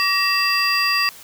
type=tone cluster; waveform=triangle; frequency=1147 / 1892 / 2678 / 4768 Hz; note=D6 / A#6 / E7 / D8; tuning=-41 / +25 / +27 / +25 cents; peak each=-21 / -21 / -21 / -19 dBFS; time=0-1.09 s; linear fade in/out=0 ms; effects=white hiss -42 dBFS RMS until 1.23 s